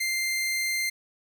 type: tone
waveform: sawtooth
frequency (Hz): 2093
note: C7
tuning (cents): 0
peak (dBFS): -22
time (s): 0-0.9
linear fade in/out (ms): 10
effects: none